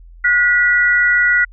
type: tone pair together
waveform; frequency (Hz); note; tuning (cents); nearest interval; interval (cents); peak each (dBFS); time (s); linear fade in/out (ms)
sine; 1450 / 1954.5; F#6 / B6; -35 / -19; perfect fourth; 516; -13; 0.24-1.45; 10
effects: added 42 Hz sine -37 dBFS peak until 1.52 s